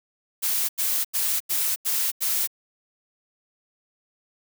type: noise bursts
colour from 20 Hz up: blue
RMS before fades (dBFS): -24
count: 6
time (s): 0.42-2.475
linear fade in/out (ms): 20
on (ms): 270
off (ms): 87
effects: none